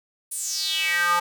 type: tone with high-pass filter sweep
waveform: square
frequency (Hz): 174.61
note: F3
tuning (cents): 0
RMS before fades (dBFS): -24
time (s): 0.31-1.2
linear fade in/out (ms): 10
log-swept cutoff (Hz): 10000 to 980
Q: 5.2
effects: none